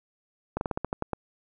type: slowing click train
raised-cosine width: 1 ms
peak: -14 dBFS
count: 9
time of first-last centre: 0.57-1.133 s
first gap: 41 ms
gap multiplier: 1.15
effects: none